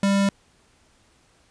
square tone, 198 Hz, G3, 18 cents sharp, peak -18 dBFS, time 0.03-0.29 s, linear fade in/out 2 ms, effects pink hiss -60 dBFS RMS until 1.5 s + resampled to 22050 Hz

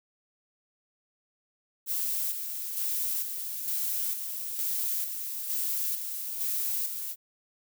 violet noise with tremolo, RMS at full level -30 dBFS, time 1.86-7.16 s, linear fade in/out 50 ms, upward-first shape square, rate 1.1 Hz, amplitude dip 45%, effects none

